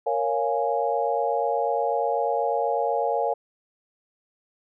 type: chord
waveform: sine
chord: Bb minor seventh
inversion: none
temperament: equal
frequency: 466.2 / 554.4 / 698.5 / 830.6 Hz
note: Bb4 / Db5 / F5 / Ab5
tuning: 0 / 0 / 0 / 0 cents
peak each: -27 dBFS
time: 0.06-3.34 s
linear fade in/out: 10 ms
effects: none